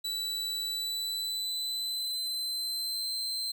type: tone with pitch glide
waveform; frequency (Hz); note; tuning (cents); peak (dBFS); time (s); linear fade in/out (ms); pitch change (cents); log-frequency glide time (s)
40% pulse; 3952 to 4108; B7 to C8; 0 to -33; -30; 0.04-3.52; 10; +67; 0.65-3.11
effects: none